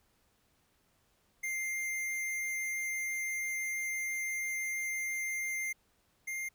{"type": "tone pair in turn", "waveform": "square", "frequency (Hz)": [2101, 2110], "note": ["C7", "C7"], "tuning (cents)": [7, 14], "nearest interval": "unison", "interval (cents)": 7, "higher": "second", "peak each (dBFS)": [-34, -36], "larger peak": "first", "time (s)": [[1.43, 5.73], [6.27, 6.49]], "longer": "first", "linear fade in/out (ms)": 10, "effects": ["pink hiss -72 dBFS RMS until 6.54 s"]}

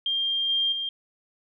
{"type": "tone with level steps", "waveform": "sine", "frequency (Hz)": 3197, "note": "G7", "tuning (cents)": 33, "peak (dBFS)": [-23, -21, -27], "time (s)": [0.06, 0.89], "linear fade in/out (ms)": 2, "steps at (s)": [0.49, 0.72], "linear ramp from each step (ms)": 5, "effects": []}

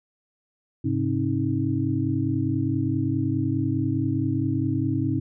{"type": "tone cluster", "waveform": "sine", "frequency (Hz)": [103.8, 133.9, 270.2, 314.9], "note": ["G#2", "C3", "C#4", "D#4"], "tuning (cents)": [0, 40, -44, 21], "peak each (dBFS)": [-27, -27, -27, -27], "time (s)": [0.84, 5.2], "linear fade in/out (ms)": 10, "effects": []}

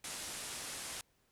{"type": "low-pass noise", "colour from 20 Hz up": "white", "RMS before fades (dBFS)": -44, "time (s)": [0.04, 1.01], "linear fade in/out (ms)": 2, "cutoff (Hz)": 11000, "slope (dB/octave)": 48, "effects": ["pink hiss -74 dBFS RMS until 1.31 s"]}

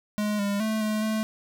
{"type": "tone with pitch steps", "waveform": "square", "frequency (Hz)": [209.7, 201.7, 218.4, 214.7, 217.9], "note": ["G#3", "G3", "A3", "A3", "A3"], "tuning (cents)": [17, 50, -13, -42, -17], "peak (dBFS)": -25, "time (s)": [0.18, 1.23], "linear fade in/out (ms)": 0, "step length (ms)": 210, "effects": []}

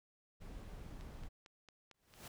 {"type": "noise", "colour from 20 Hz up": "brown", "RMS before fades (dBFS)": -49, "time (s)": [0.4, 1.29], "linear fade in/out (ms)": 20}
{"type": "click train", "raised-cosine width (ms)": 0.2, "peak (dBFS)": -40, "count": 6, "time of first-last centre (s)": [1.01, 2.139], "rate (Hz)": 4.43}
{"type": "noise with exponential growth", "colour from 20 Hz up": "pink", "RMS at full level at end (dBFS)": -48, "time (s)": [1.94, 2.28], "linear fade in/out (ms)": 5, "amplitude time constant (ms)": 73}
{"effects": []}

